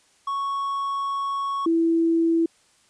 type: tone pair in turn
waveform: triangle / sine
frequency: 1108.7 / 330.8 Hz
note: C#6 / E4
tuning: 0 / +6 cents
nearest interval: octave + major sixth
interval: 2094 cents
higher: first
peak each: -22 / -17 dBFS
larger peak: second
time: 0.27-1.66 / 1.66-2.46 s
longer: first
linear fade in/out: 5 ms
effects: white hiss -60 dBFS RMS until 2.89 s + resampled to 22050 Hz